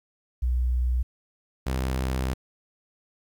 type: tone pair in turn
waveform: sine / sawtooth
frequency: 61.74 / 64.78 Hz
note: B1 / C2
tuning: 0 / -17 cents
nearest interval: minor second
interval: 83 cents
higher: second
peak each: -21 dBFS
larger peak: neither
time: 0.42-1.03 / 1.66-2.34 s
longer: second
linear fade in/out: 10 ms
effects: 10-bit